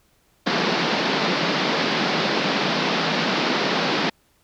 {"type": "band-pass noise", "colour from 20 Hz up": "pink", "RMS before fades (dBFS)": -22, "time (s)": [0.46, 4.1], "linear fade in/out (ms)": 10, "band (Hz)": [160, 5100], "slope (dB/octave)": 48, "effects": ["pink hiss -62 dBFS RMS until 4.43 s"]}